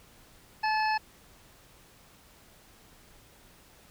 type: harmonic tone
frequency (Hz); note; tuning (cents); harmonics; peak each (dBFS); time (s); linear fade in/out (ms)
865; A5; -30; 1 / 2 / 3 / 5 / 6; -26 / -32 / -36 / -40 / -42; 0.63-0.98; 10
effects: pink hiss -57 dBFS RMS until 3.9 s